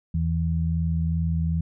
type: tone pair together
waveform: sine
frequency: 81.56 / 164.2 Hz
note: E2 / E3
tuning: -18 / -6 cents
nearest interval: octave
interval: 1212 cents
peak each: -24 dBFS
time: 0.14-1.61 s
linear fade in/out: 5 ms
effects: none